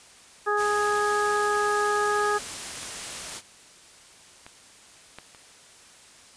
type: harmonic tone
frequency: 415.3 Hz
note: G#4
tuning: in tune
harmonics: 1 / 2 / 3 / 4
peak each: -26 / -29 / -26 / -29 dBFS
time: 0.46-2.39 s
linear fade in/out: 20 ms
type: noise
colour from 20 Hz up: white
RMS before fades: -35 dBFS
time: 0.56-3.42 s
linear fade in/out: 50 ms
type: clicks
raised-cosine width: 0.3 ms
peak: -24 / -26 / -23 / -31 dBFS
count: 4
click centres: 2.831 / 4.465 / 5.186 / 5.348 s
effects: white hiss -51 dBFS RMS until 6.36 s + resampled to 22050 Hz